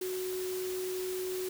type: tone in noise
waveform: sine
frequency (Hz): 370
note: F#4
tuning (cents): 0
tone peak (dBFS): -33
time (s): 0.01-1.49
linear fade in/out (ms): 5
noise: white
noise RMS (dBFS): -43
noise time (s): 0.01-1.49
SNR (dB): +7
effects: none